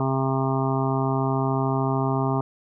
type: harmonic tone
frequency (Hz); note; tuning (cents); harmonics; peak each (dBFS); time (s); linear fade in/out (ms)
133.6; C3; +36; 1 / 2 / 3 / 5 / 6 / 7 / 8 / 9; -24 / -27 / -29 / -31 / -32 / -32 / -33 / -34; 0-2.41; 2
effects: none